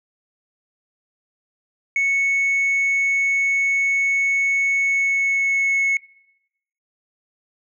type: tone with pitch glide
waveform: sine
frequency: 2210 to 2195 Hz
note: C#7 to C#7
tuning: -6 to -18 cents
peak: -14 dBFS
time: 1.96-5.97 s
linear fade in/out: 2 ms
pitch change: -12 cents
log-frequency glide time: 4.79-5.83 s
effects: noise-tail reverb RT60 0.9 s tail -24 dB re dry + tanh soft clip ceiling -15 dBFS